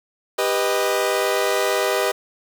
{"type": "chord", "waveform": "sawtooth", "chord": "G augmented", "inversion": "none", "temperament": "equal with one note detuned", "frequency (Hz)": [395.2, 493.9, 622.3], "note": ["G4", "B4", "D#5"], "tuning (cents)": [14, 0, 0], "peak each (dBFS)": -19, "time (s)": [0.38, 2.12], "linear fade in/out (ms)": 10, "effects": ["7-bit"]}